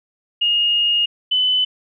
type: tone pair in turn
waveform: sine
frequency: 2852 / 3013 Hz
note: F7 / F#7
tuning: +36 / +31 cents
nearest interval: minor second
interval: 95 cents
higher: second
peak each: -14 dBFS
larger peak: neither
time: 0.41-1.06 / 1.31-1.65 s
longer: first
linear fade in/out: 10 ms
effects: none